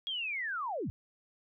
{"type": "linear sweep", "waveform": "sine", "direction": "down", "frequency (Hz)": [3322, 73], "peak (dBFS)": -33, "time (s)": [0.07, 0.9], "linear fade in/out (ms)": 0, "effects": []}